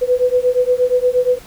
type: beating tone pair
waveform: sine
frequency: 494.7 / 503.2 Hz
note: B4 / B4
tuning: +3 / +32 cents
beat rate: 8.5 Hz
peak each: -15 dBFS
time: 0.01-1.39 s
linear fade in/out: 20 ms
effects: pink hiss -41 dBFS RMS until 1.46 s